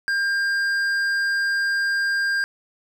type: tone with hard clipping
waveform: triangle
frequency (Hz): 1600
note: G6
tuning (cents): +35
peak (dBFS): -21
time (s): 0.08-2.44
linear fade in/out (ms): 0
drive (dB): 10
effects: none